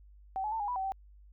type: tone with pitch steps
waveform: sine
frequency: 767 / 851 / 895 / 821 / 985 / 765 / 774 Hz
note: G5 / G#5 / A5 / G#5 / B5 / G5 / G5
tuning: -38 / +42 / +29 / -20 / -5 / -42 / -22 cents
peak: -31 dBFS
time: 0.36-0.92 s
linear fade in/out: 0 ms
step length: 80 ms
effects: added 50 Hz sine -53 dBFS peak until 1.32 s